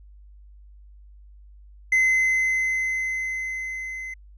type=tone with level ramp; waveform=triangle; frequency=2052 Hz; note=C7; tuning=34 cents flat; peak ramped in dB=-14 to -30 dBFS; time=1.92-4.14 s; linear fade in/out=5 ms; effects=added 50 Hz sine -45 dBFS peak until 4.37 s + resampled to 22050 Hz